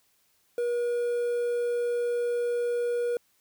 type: tone with quantisation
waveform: triangle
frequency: 480 Hz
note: B4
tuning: 49 cents flat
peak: -23 dBFS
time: 0.58-3.17 s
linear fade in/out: 2 ms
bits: 8
effects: white hiss -68 dBFS RMS until 3.4 s